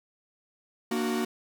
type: chord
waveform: 45% pulse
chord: Bb augmented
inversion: none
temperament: equal with one note detuned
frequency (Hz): 233.1 / 297.2 / 370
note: Bb3 / D4 / F#4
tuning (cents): 0 / +21 / 0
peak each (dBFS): -29 / -35 / -31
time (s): 0.91-1.25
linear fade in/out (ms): 5
effects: none